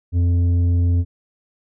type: tone with tanh clipping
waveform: sine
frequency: 87.31 Hz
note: F2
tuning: in tune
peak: -15 dBFS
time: 0.12-1.05 s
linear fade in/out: 50 ms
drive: 7 dB
effects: none